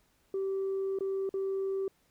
sine tone with dropouts, 387.2 Hz, G4, 21 cents flat, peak -28 dBFS, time 0.34-1.88 s, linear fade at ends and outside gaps 2 ms, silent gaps 0.988-1.007 / 1.292-1.34 s, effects tanh soft clip ceiling -27 dBFS + pink hiss -70 dBFS RMS until 2.1 s

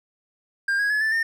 triangle tone with pitch steps, 1600 / 1651.6 / 1705 / 1760 / 1816.8 Hz, G6 / G#6 / G#6 / A6 / A#6, +35 / -10 / +45 / 0 / -45 cents, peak -18 dBFS, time 0.68-1.23 s, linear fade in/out 5 ms, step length 110 ms, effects none

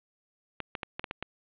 clicks, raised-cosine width 0.3 ms, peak -17 dBFS, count 7, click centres 0.603 / 0.752 / 0.832 / 0.995 / 1.042 / 1.111 / 1.226 s, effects resampled to 8000 Hz + 8-bit

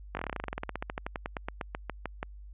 slowing click train, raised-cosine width 0.5 ms, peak -18 dBFS, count 30, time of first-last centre 0.15-2.229 s, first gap 20 ms, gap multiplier 1.08, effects added 50 Hz sine -44 dBFS peak until 2.53 s + resampled to 8000 Hz

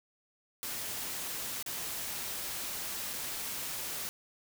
white noise with dropouts, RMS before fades -38 dBFS, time 0.63-4.09 s, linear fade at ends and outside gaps 0 ms, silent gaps 1.626-1.662 / 3.132-3.136 s, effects none

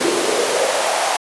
pink noise with high-pass filter sweep, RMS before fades -18 dBFS, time 0-1.17 s, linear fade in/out 10 ms, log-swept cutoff 330 to 780 Hz, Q 3.9, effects resampled to 24000 Hz

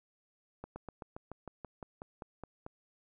slowing click train, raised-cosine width 1 ms, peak -29 dBFS, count 13, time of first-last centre 0.64-2.664 s, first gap 120 ms, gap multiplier 1.06, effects none

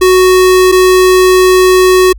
square tone pair in turn, 370 / 370 Hz, F#4 / F#4, 0 / 0 cents, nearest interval unison, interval 0 cents, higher neither, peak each -4 dBFS, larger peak neither, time 0.01-0.72 / 0.72-2.13 s, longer second, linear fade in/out 10 ms, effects added 50 Hz sine -26 dBFS peak until 2.18 s

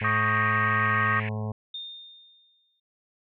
pink band-pass noise, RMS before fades -36 dBFS, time 0-1.29 s, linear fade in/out 2 ms, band 1800 to 2500 Hz, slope 48 dB/octave
harmonic tone, 107.5 Hz, A2, 40 cents flat, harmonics 1 / 2 / 4 / 5 / 6 / 7 / 8 / 9 / 10, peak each -29 / -35 / -41 / -43 / -45 / -46 / -47 / -48 / -49 dBFS, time 0.01-1.52 s, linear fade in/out 5 ms
sine chord, Eb dominant seventh, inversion third, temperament equal with one note detuned, 1108.7 / 1244.5 / 1580.7 / 1864.7 Hz, Db6 / Eb6 / G6 / Bb6, 0 / 0 / +14 / 0 cents, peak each -28 / -28 / -30 / -26 dBFS, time 0.04-1.2 s, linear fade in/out 5 ms
sine tone with exponential decay, 3642 Hz, A#7, 41 cents flat, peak -32 dBFS, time 1.74-2.8 s, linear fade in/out 5 ms, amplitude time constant 230 ms
effects none

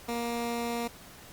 15% pulse tone, 235.5 Hz, A#3, 18 cents sharp, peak -24 dBFS, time 0.08-0.88 s, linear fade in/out 10 ms, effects pink hiss -50 dBFS RMS until 1.32 s + Opus 48 kbps

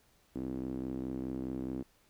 sawtooth tone with band-pass filter, 64.8 Hz, C2, 16 cents flat, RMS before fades -38 dBFS, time 0.35-1.83 s, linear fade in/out 10 ms, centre 290 Hz, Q 3.8, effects pink hiss -68 dBFS RMS until 2.09 s

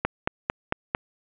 click train, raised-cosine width 0.5 ms, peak -7 dBFS, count 5, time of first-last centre 0.05-0.949 s, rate 4.45 Hz, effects resampled to 8000 Hz + 7-bit

